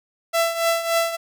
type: tone with tremolo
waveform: sawtooth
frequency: 668 Hz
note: E5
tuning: 23 cents sharp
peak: -12 dBFS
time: 0.33-1.17 s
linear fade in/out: 20 ms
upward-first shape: triangle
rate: 3.5 Hz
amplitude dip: 75%
effects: none